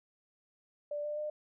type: tone with pitch steps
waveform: sine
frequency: 587.3 / 595.2 / 603.1 Hz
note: D5 / D5 / D5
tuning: 0 / +23 / +46 cents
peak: -34 dBFS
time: 0.91-1.3 s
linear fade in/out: 5 ms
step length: 130 ms
effects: none